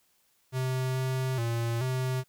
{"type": "tone with pitch steps", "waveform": "square", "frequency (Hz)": [129.5, 130.3, 116.4, 129.2], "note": ["C3", "C3", "A#2", "C3"], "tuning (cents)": [-17, -7, -2, -21], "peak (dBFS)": -28, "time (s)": [0.52, 2.24], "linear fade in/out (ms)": 50, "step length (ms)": 430, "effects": ["white hiss -69 dBFS RMS until 2.28 s"]}